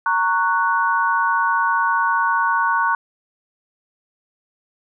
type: chord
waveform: sine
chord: F# major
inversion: first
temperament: just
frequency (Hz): 925 / 1110 / 1480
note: A#5 / C#6 / F#6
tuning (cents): -14 / +2 / 0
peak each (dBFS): -20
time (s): 0.06-2.95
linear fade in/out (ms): 2
effects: none